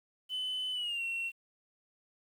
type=tone with pitch glide; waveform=sine; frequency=3022 to 2724 Hz; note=F#7 to F7; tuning=+36 to -44 cents; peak=-31 dBFS; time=0.29-1.32 s; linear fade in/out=50 ms; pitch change=-180 cents; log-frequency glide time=0.72-1.03 s; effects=tanh soft clip ceiling -31 dBFS + 10-bit